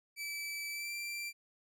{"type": "tone with pitch glide", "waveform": "sawtooth", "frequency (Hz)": [2311, 2355], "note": ["D7", "D7"], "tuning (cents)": [-28, 4], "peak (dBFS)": -35, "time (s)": [0.16, 1.33], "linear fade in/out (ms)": 50, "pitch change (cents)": 32, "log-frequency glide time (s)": [0.71, 0.93], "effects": []}